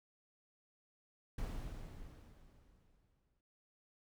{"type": "noise with exponential decay", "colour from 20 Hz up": "brown", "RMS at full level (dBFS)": -40, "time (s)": [1.38, 3.41], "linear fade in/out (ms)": 5, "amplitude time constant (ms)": 440, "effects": []}